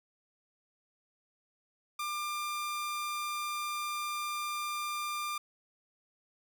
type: tone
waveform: sawtooth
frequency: 1195 Hz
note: D6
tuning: 30 cents sharp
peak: -30 dBFS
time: 1.99-5.38 s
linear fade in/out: 5 ms
effects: none